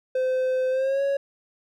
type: tone with pitch glide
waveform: triangle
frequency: 515 to 555.2 Hz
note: C5 to C#5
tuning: -28 to +3 cents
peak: -19 dBFS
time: 0.15-1.17 s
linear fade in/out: 5 ms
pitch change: +131 cents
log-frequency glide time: 0.7-1.02 s
effects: none